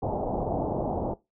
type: low-pass noise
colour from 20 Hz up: white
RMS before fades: -29 dBFS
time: 0.02-1.14 s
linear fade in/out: 10 ms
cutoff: 830 Hz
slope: 48 dB/octave
effects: noise-tail reverb RT60 0.2 s tail -18 dB re dry

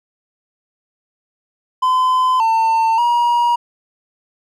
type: tone with pitch steps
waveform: triangle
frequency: 1021 / 899 / 954 Hz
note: C6 / A5 / A#5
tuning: -43 / +37 / +40 cents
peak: -10 dBFS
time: 1.82-3.56 s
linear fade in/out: 10 ms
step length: 580 ms
effects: none

